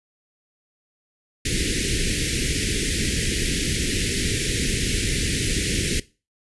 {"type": "band-stop noise", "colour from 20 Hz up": "pink", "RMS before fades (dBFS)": -23, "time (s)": [1.45, 6], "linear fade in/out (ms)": 5, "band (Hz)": [450, 1800], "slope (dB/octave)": 48, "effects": ["noise-tail reverb RT60 0.3 s tail -19 dB re dry", "resampled to 24000 Hz"]}